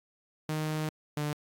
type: tone pair in turn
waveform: sawtooth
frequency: 154.9 / 148.68 Hz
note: D#3 / D3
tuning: -7 / +22 cents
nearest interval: minor second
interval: 71 cents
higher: first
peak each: -26 dBFS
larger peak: neither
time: 0.49-0.89 / 1.17-1.33 s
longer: first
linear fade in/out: 2 ms
effects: AAC 64 kbps